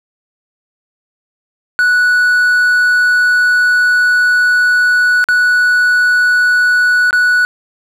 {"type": "tone with dropouts", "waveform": "triangle", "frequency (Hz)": 1475, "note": "F#6", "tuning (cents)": -6, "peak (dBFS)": -6, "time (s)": [1.79, 7.45], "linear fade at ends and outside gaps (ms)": 0, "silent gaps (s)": [[5.241, 5.287], [7.108, 7.129]], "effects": []}